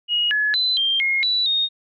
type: tone with pitch steps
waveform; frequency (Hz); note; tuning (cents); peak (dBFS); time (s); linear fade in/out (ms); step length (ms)
sine; 2887 / 1702 / 4025 / 3177 / 2149 / 3951 / 3707; F#7 / G#6 / B7 / G7 / C7 / B7 / A#7; -43 / +42 / +32 / +23 / +46 / 0 / -10; -17; 0.08-1.69; 50; 230
effects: none